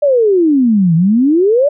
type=exponential two-way sweep; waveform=sine; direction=down then up; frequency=603 to 158.4 to 603 Hz; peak=-7 dBFS; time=0.02-1.69 s; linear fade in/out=10 ms; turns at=0.95 s; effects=none

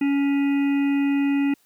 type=harmonic tone with a mistuned harmonic; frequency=280.3 Hz; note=C#4; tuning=19 cents sharp; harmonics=1 / 3 / 5 / 7 / 9 / 10; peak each=-18 / -37 / -42 / -37 / -36 / -44 dBFS; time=0.01-1.54 s; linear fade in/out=5 ms; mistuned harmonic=9; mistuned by=-22 cents; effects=white hiss -62 dBFS RMS until 1.65 s + high-pass 80 Hz 12 dB/octave

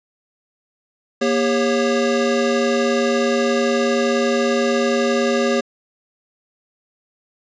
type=tone cluster; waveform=square; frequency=237.4 / 401.3 / 550 Hz; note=A#3 / G4 / C#5; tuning=+32 / +41 / -14 cents; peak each=-21 dBFS; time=1.21-5.61 s; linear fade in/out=10 ms; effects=resampled to 16000 Hz

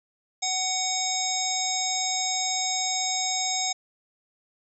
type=harmonic tone with a mistuned harmonic; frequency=747 Hz; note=F#5; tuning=16 cents sharp; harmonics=1 / 3 / 5 / 7 / 9 / 10; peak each=-31 / -35 / -31 / -33 / -30 / -32 dBFS; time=0.42-3.73 s; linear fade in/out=10 ms; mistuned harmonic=9; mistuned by=-31 cents; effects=none

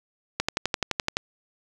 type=click train; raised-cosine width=0.2 ms; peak=-6 dBFS; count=10; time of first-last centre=0.4-1.169 s; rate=11.7 Hz; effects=none

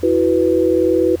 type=chord; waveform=sine; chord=E suspended second; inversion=none; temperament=equal; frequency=329.6 / 370 / 493.9 Hz; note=E4 / F#4 / B4; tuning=0 / 0 / 0 cents; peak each=-16 dBFS; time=0.03-1.16 s; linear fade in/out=5 ms; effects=added 84 Hz sine -31 dBFS peak until 1.2 s + pink hiss -42 dBFS RMS until 1.2 s

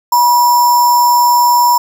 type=tone with sample-and-hold; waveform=sine; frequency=970 Hz; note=B5; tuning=31 cents flat; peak=-6 dBFS; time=0.12-1.78 s; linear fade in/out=5 ms; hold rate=6300 Hz; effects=none

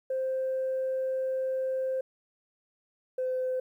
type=tone pair in turn; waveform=sine; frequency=523.3 / 512.8 Hz; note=C5 / C5; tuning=0 / -35 cents; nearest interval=unison; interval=35 cents; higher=first; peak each=-26 dBFS; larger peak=neither; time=0.1-2.01 / 3.18-3.6 s; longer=first; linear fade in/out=5 ms; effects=tanh soft clip ceiling -24 dBFS + 11-bit

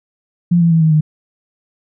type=tone with pitch steps; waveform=sine; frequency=173.4 / 168.27 / 163.29 / 158.46 / 153.77 Hz; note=F3 / E3 / E3 / D#3 / D#3; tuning=-12 / +36 / -16 / +32 / -20 cents; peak=-8 dBFS; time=0.51-1.01 s; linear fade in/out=10 ms; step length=100 ms; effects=none

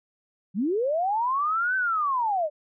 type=linear two-way sweep; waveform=sine; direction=up then down; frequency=168.7 to 1549 to 576 Hz; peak=-22 dBFS; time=0.54-2.5 s; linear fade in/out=50 ms; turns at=1.76 s; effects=none

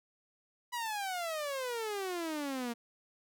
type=exponential sweep; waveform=sawtooth; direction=down; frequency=987.8 to 230.6 Hz; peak=-31 dBFS; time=0.72-2.74 s; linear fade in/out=20 ms; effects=none

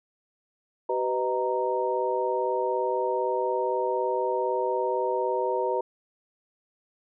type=tone cluster; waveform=sine; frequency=382.4 / 500 / 624 / 929 Hz; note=G4 / B4 / D#5 / A#5; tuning=-43 / +21 / +5 / -6 cents; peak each=-29 / -28 / -32 / -29 dBFS; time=0.89-5.81 s; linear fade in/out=5 ms; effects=none

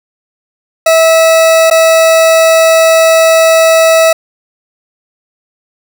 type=tone with dropouts; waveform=40% pulse; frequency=650 Hz; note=E5; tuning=24 cents flat; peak=-3 dBFS; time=0.86-4.13 s; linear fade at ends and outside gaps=5 ms; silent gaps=1.701-1.71 s; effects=none

